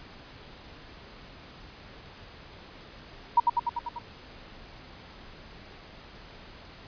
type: tone with echo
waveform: sine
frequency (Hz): 950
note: A#5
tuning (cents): +33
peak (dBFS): -15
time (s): 3.37-3.4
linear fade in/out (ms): 5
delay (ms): 98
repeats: 6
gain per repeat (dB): -3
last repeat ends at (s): 3.988
effects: pink hiss -48 dBFS RMS until 6.87 s + resampled to 11025 Hz